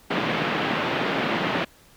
pink band-pass noise, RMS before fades -25 dBFS, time 0.1-1.65 s, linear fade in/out 10 ms, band 160 to 3200 Hz, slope 24 dB/octave, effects pink hiss -54 dBFS RMS until 1.96 s

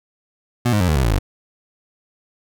25% pulse tone with pitch steps, 121.2 / 104.3 / 89.75 / 77.24 / 66.47 / 57.2 / 49.22 Hz, B2 / G#2 / F2 / D#2 / C2 / A#1 / G1, -32 / +8 / +48 / -12 / +28 / -32 / +8 cents, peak -11 dBFS, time 0.65-1.189 s, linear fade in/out 10 ms, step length 77 ms, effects none

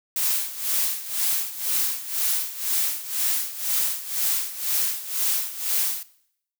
blue noise with tremolo, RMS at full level -22 dBFS, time 0.16-6.03 s, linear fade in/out 2 ms, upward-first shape sine, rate 2 Hz, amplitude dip 80%, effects noise-tail reverb RT60 0.7 s tail -19 dB re dry

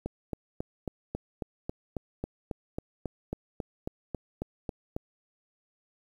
click train, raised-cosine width 2 ms, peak -19 dBFS, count 19, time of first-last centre 0.06-4.965 s, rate 3.67 Hz, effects 9-bit

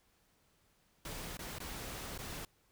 pink noise with dropouts, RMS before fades -44 dBFS, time 1.05-2.45 s, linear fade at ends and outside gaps 2 ms, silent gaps 1.371-1.391 / 1.585-1.602 / 2.178-2.188 s, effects pink hiss -72 dBFS RMS until 2.71 s

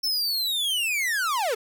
45% pulse linear sweep, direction down, 5360 to 407.4 Hz, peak -23 dBFS, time 0.03-1.55 s, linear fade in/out 10 ms, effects none

